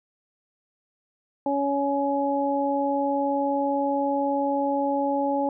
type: harmonic tone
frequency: 280.3 Hz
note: C#4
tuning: 19 cents sharp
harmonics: 1 / 2 / 3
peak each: -26 / -26 / -26 dBFS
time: 1.46-5.49 s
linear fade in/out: 2 ms
effects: none